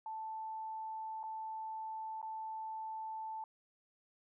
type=tone with dropouts; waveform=sine; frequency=880 Hz; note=A5; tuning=in tune; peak=-40 dBFS; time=0.06-3.44 s; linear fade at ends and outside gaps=2 ms; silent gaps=1.231-1.237 / 2.216-2.227 s; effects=none